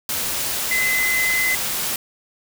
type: tone in noise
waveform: sine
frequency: 2037 Hz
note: C7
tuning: 47 cents flat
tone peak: -18 dBFS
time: 0.71-1.55 s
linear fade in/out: 2 ms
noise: white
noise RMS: -24 dBFS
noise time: 0.09-1.96 s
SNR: +3 dB
effects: none